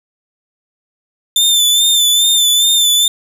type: tone with vibrato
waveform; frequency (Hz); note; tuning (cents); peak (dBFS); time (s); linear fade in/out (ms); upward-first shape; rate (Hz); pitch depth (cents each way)
sawtooth; 3553; A7; +16; -6; 1.36-3.08; 2; sine; 2.4; 41
effects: none